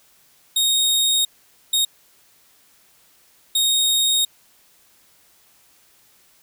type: tone bursts at uneven times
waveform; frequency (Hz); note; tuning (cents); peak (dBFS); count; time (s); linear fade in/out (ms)
sawtooth; 3729; A#7; 0; -13; 3; 0.56-1.25 / 1.73-1.85 / 3.55-4.25; 5
effects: white hiss -56 dBFS RMS until 6.42 s